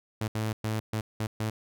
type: tone bursts at uneven times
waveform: sawtooth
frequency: 109.2 Hz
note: A2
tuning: 13 cents flat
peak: -24 dBFS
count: 6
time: 0.21-0.28 / 0.35-0.53 / 0.64-0.8 / 0.93-1.01 / 1.2-1.27 / 1.4-1.5 s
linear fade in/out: 5 ms
effects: none